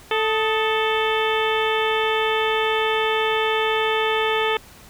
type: harmonic tone with a mistuned harmonic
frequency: 440 Hz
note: A4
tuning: in tune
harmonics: 1 / 2 / 3 / 4 / 5 / 6 / 7 / 8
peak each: -22 / -25 / -27 / -28 / -29 / -30 / -30 / -31 dBFS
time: 0.11-4.57 s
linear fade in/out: 2 ms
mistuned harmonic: 3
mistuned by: -72 cents
effects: pink hiss -46 dBFS RMS until 4.89 s